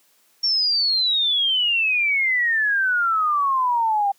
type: exponential sweep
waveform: sine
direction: down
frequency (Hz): 5530 to 784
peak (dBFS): -17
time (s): 0.43-4.12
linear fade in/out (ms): 10
effects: white hiss -60 dBFS RMS until 4.18 s + high-pass 200 Hz 12 dB/octave